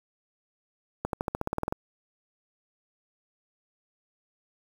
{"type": "accelerating click train", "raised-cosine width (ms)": 1, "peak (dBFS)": -14, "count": 12, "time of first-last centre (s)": [1.05, 1.725], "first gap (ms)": 82, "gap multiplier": 0.94, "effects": ["7-bit"]}